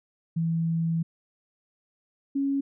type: tone pair in turn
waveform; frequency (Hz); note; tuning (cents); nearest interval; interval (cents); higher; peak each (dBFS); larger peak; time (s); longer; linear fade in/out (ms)
sine; 164.81 / 276.6; E3 / C#4; 0 / -4; major sixth; 896; second; -23; neither; 0.36-1.03 / 2.35-2.61; first; 10
effects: none